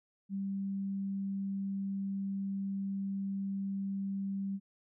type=tone; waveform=sine; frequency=196 Hz; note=G3; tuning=in tune; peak=-33 dBFS; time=0.29-4.6 s; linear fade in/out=50 ms; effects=none